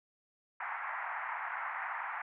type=band-pass noise; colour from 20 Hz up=pink; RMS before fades=-39 dBFS; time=0.6-2.22 s; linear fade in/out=5 ms; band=780 to 2100 Hz; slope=48 dB/octave; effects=none